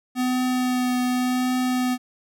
square tone with vibrato, 251.4 Hz, B3, 31 cents sharp, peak -21 dBFS, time 0.15-1.98 s, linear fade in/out 50 ms, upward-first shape triangle, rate 0.88 Hz, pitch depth 15 cents each way, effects none

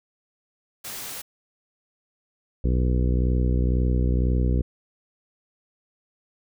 white noise, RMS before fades -35 dBFS, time 0.84-1.22 s, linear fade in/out 10 ms
harmonic tone, 62 Hz, B1, 7 cents sharp, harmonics 1 / 2 / 3 / 4 / 5 / 6 / 7 / 8, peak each -20 / -26 / -30 / -32 / -34 / -36 / -37 / -38 dBFS, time 2.64-4.62 s, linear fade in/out 5 ms
effects none

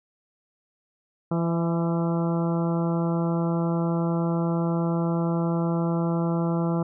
harmonic tone with a mistuned harmonic, 168.4 Hz, E3, 37 cents sharp, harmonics 1 / 2 / 3 / 4 / 5 / 6 / 7 / 8, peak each -23 / -29 / -33 / -35 / -37 / -39 / -40 / -41 dBFS, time 1.31-6.83 s, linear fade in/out 5 ms, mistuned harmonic 4, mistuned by -27 cents, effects none

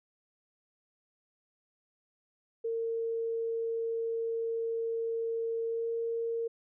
sine tone with pitch glide, 456.9 to 460.6 Hz, A#4 to A#4, -35 to -21 cents, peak -30 dBFS, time 2.64-6.48 s, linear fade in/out 10 ms, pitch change +14 cents, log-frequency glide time 5.66-5.89 s, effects none

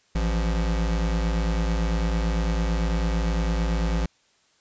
square tone pair together, 54.92 / 173.7 Hz, A1 / F3, -3 / -9 cents, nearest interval octave + minor sixth, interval 1994 cents, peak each -23 / -30 dBFS, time 0.15-4.06 s, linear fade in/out 5 ms, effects white hiss -63 dBFS RMS until 4.6 s + resampled to 16000 Hz

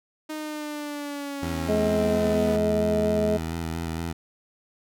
sawtooth linear sweep, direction down, 310 to 246.9 Hz, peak -27 dBFS, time 0.29-2.57 s, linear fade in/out 10 ms
15% pulse tone with vibrato, 82.41 Hz, E2, in tune, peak -22 dBFS, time 1.42-4.13 s, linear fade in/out 10 ms, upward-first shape square, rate 4.3 Hz, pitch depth 28 cents each way
harmonic tone, 211.9 Hz, G#3, 35 cents sharp, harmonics 1 / 2 / 3, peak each -26 / -26 / -24 dBFS, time 1.68-3.38 s, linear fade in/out 20 ms
effects none

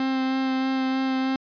45% pulse tone with vibrato, 263.4 Hz, C4, 12 cents sharp, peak -22 dBFS, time 0-1.36 s, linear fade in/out 2 ms, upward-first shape sine, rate 3.2 Hz, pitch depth 10 cents each way, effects resampled to 11025 Hz

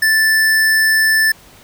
square tone, 1760 Hz, A6, in tune, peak -11 dBFS, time 0.02-1.32 s, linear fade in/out 5 ms, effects pink hiss -44 dBFS RMS until 1.63 s

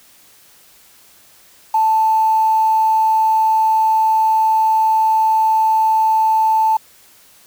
sine tone with quantisation, 880 Hz, A5, in tune, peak -11 dBFS, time 1.74-6.77 s, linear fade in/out 5 ms, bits 6, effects white hiss -48 dBFS RMS until 7.46 s

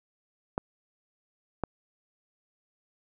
clicks, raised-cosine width 1 ms, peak -14 dBFS, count 2, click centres 0.579 / 1.637 s, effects none

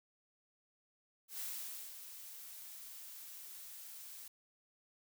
blue noise with ADSR envelope, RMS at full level -42 dBFS, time 1.28-4.28 s, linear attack 120 ms, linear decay 530 ms, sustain -9 dB, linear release 3 ms, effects none

